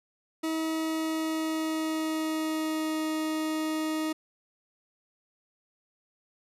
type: tone with pitch glide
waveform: 40% pulse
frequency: 320 to 313.1 Hz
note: D#4 to D#4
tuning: +49 to +11 cents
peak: -27 dBFS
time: 0.43-4.13 s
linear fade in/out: 10 ms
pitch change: -38 cents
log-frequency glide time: 0.58-3.07 s
effects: resampled to 32000 Hz